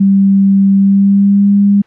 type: tone with pitch glide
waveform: sine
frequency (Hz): 196 to 201.3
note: G3 to G3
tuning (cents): 0 to +46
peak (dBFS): -5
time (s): 0-1.82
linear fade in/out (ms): 10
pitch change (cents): +46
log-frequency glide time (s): 0.76-1.52
effects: white hiss -48 dBFS RMS until 1.86 s + low-pass 2000 Hz 12 dB/octave